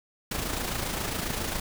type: noise with amplitude modulation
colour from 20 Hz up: pink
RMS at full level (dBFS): -29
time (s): 0.31-1.6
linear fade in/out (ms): 5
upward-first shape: sine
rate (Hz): 27.4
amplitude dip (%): 50
effects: none